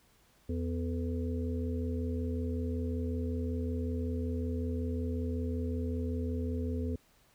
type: harmonic tone with a mistuned harmonic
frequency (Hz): 83.3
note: E2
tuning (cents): +19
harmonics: 1 / 3 / 5 / 6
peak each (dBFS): -33 / -36 / -41 / -45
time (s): 0.49-6.96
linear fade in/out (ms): 5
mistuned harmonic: 5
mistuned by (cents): +73
effects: pink hiss -66 dBFS RMS until 7.34 s